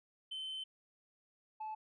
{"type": "tone pair in turn", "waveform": "sine", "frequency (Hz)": [3072, 866.8], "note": ["G7", "A5"], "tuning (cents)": [-36, -26], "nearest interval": "octave + minor seventh", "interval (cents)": 2190, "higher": "first", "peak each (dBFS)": [-38, -38], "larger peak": "neither", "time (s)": [[0.31, 0.64], [1.6, 1.75]], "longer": "first", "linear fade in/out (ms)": 10, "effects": ["tanh soft clip ceiling -38 dBFS"]}